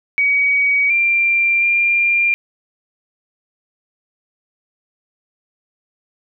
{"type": "tone with pitch steps", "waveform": "sine", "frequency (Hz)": [2261, 2372, 2391], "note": ["C#7", "D7", "D7"], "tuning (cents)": [34, 17, 30], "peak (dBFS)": -12, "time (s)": [0.18, 2.34], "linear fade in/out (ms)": 0, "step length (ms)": 720, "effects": []}